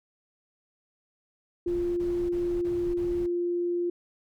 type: tone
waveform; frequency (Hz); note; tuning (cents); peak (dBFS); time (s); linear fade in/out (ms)
sine; 349.2; F4; 0; -25; 1.66-3.9; 5
type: noise bursts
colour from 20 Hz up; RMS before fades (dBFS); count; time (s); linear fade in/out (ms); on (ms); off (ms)
brown; -40; 5; 1.67-3.266; 10; 300; 24
effects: none